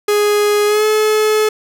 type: tone with pitch glide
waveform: 45% pulse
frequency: 415.3 to 429.7 Hz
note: G#4 to A4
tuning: 0 to -41 cents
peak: -11 dBFS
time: 0.08-1.49 s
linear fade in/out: 5 ms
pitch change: +59 cents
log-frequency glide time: 0.66-0.85 s
effects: none